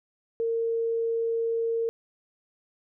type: tone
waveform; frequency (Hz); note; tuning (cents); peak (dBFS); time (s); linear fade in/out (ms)
sine; 458.3; A#4; -29; -24; 0.4-1.89; 0
effects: none